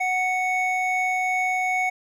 triangle tone pair together, 740.5 / 2219 Hz, F#5 / C#7, +1 / +1 cents, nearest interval octave + perfect fifth, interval 1900 cents, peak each -22 dBFS, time 0-1.9 s, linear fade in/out 10 ms, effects none

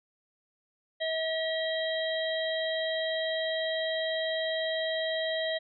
harmonic tone, 642 Hz, E5, 46 cents flat, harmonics 1 / 3 / 5 / 6, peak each -30 / -35 / -37 / -38 dBFS, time 1-5.59 s, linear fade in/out 20 ms, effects none

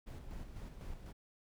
brown noise with tremolo, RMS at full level -45 dBFS, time 0.06-1.13 s, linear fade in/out 20 ms, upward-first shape square, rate 4 Hz, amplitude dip 45%, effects none

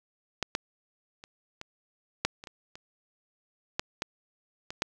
clicks, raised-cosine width 0.2 ms, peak -11 / -10 / -28 / -22 / -7 / -26 / -25 / -27 / -10 / -13 / -20 / -10 dBFS, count 12, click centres 0.427 / 0.551 / 1.239 / 1.614 / 2.25 / 2.439 / 2.472 / 2.755 / 3.795 / 4.021 / 4.705 / 4.821 s, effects none

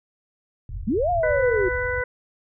white low-pass noise, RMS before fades -33 dBFS, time 0.69-2.02 s, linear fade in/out 2 ms, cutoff 110 Hz, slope 48 dB/octave
sine linear two-way sweep, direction up then down, 180 to 722 to 355.9 Hz, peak -19 dBFS, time 0.87-1.69 s, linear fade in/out 10 ms, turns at 1.1 s
harmonic tone, 497 Hz, B4, 11 cents sharp, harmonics 1 / 2 / 3 / 4, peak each -26 / -34 / -27 / -30 dBFS, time 1.23-2.04 s, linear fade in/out 5 ms
effects none

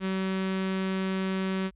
sawtooth tone with notch filter, 190 Hz, F#3, 46 cents sharp, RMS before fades -29 dBFS, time 0-1.71 s, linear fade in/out 50 ms, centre 710 Hz, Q 1.7, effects added 50 Hz sine -57 dBFS peak until 1.75 s + resampled to 8000 Hz

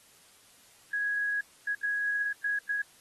sine tone bursts at uneven times, 1661.2 Hz, G#6, in tune, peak -27 dBFS, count 5, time 0.93-1.41 / 1.67-1.75 / 1.83-2.33 / 2.44-2.59 / 2.69-2.82 s, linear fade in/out 5 ms, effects white hiss -59 dBFS RMS until 3 s + AAC 32 kbps

